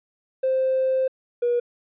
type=tone pair in turn; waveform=triangle; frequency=523.3 / 481.4 Hz; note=C5 / B4; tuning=0 / -44 cents; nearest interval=minor second; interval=144 cents; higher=first; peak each=-15 dBFS; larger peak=neither; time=0.43-1.08 / 1.42-1.6 s; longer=first; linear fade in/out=10 ms; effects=tanh soft clip ceiling -16 dBFS + resampled to 8000 Hz